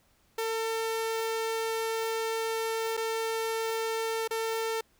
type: tone with dropouts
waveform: sawtooth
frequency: 449.4 Hz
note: A4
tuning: 37 cents sharp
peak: -25 dBFS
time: 0.38-4.81 s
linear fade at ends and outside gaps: 5 ms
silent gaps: 2.969-2.974 / 4.277-4.308 s
effects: pink hiss -67 dBFS RMS until 4.99 s